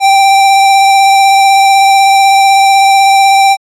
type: tone with vibrato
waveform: square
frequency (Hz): 784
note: G5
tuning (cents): 0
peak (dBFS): -4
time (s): 0-3.57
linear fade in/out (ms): 50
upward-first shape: triangle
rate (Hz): 16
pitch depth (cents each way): 18
effects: low-pass 9000 Hz 12 dB/octave + AAC 64 kbps